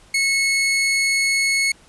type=tone; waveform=sawtooth; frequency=2191 Hz; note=C#7; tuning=21 cents flat; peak=-13 dBFS; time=0.14-1.72 s; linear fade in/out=5 ms; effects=pink hiss -51 dBFS RMS until 1.88 s + resampled to 24000 Hz

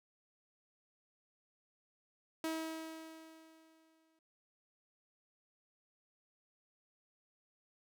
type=tone with exponential decay; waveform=sawtooth; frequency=321.1 Hz; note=E4; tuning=45 cents flat; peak=-31 dBFS; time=2.44-4.19 s; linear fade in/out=2 ms; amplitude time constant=380 ms; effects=none

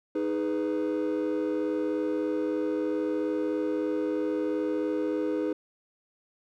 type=chord; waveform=triangle; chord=G# minor; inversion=second; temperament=just; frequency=311.5 / 415.3 / 498.4 Hz; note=D#4 / G#4 / B4; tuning=+2 / 0 / +16 cents; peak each=-26 / -29 / -29 dBFS; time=0.15-5.53 s; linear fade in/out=5 ms; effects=tanh soft clip ceiling -19 dBFS

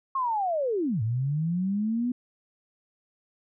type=linear two-way sweep; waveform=sine; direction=down then up; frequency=1093 to 105.9 to 250.7 Hz; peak=-24 dBFS; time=0.15-2.12 s; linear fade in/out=5 ms; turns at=1.02 s; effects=none

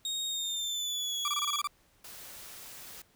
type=tone with pitch glide; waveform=30% pulse; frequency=3729 to 3361 Hz; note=A#7 to G#7; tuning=0 to +20 cents; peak=-29 dBFS; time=0.05-1.61 s; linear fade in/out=2 ms; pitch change=-180 cents; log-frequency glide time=0.28-1.17 s
type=tone bursts; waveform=40% pulse; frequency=1174 Hz; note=D6; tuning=1 cent flat; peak=-29 dBFS; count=8; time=1.25-1.673 s; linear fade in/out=2 ms; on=31 ms; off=25 ms
type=noise; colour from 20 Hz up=white; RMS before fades=-47 dBFS; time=2.04-3.02 s; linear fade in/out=5 ms
effects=pink hiss -66 dBFS RMS until 3.15 s

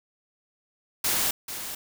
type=noise with echo; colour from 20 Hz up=white; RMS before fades=-25 dBFS; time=1.04-1.31 s; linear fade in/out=5 ms; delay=440 ms; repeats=1; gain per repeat=-10 dB; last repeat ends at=1.75 s; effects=none

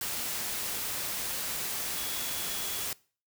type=tone in noise; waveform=sine; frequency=3369 Hz; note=G#7; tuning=24 cents sharp; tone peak=-42 dBFS; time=1.97-2.84 s; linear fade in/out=2 ms; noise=white; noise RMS=-34 dBFS; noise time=0.01-2.93 s; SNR=-11 dB; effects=noise-tail reverb RT60 0.4 s tail -22 dB re dry

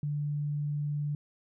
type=tone; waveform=sine; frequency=146.83 Hz; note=D3; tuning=in tune; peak=-29 dBFS; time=0.03-1.15 s; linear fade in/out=2 ms; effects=none

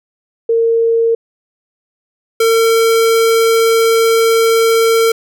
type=tone pair in turn; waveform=sine / square; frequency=458.4 / 453.9 Hz; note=A#4 / A#4; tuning=-29 / -46 cents; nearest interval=unison; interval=17 cents; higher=first; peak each=-9 dBFS; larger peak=neither; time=0.49-1.15 / 2.4-5.12 s; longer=second; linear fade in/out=5 ms; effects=none

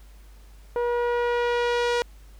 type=tone with low-pass filter sweep; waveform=sawtooth; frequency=480.1 Hz; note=B4; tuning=49 cents flat; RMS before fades=-24 dBFS; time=0.76-2.02 s; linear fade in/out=0 ms; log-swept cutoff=970 to 6000 Hz; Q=0.74; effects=added 50 Hz sine -45 dBFS peak until 2.39 s + pink hiss -58 dBFS RMS until 2.39 s

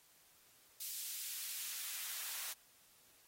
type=noise with high-pass filter sweep; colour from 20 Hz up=white; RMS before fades=-44 dBFS; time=0.8-2.53 s; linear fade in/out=5 ms; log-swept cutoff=4100 to 960 Hz; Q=0.73; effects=white hiss -67 dBFS RMS until 3.27 s + AAC 48 kbps

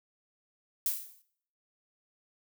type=noise with exponential decay; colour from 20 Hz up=violet; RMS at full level=-27 dBFS; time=0.86-1.22 s; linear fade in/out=1 ms; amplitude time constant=77 ms; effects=noise-tail reverb RT60 0.6 s tail -17 dB re dry

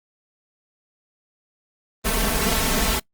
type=noise with comb filter; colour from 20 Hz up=pink; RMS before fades=-21 dBFS; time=2.04-3 s; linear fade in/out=20 ms; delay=4.5 ms; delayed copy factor=+1; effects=noise-tail reverb RT60 0.1 s tail -24 dB re dry + Opus 24 kbps

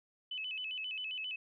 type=tone with vibrato; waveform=sine; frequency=2789 Hz; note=F7; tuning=3 cents flat; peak=-37 dBFS; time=0.31-1.36 s; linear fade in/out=5 ms; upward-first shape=square; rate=7.5 Hz; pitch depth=130 cents each way; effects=none

